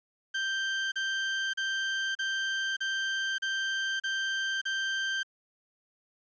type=tone bursts; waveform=30% pulse; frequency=1568 Hz; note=G6; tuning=in tune; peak=-26 dBFS; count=8; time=0.34-5.232 s; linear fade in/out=10 ms; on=580 ms; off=36 ms; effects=resampled to 16000 Hz + 10-bit